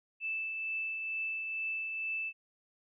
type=tone with tremolo; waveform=sine; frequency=2637 Hz; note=E7; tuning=in tune; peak=-32 dBFS; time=0.2-2.33 s; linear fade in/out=50 ms; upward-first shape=triangle; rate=2.2 Hz; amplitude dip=35%; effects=none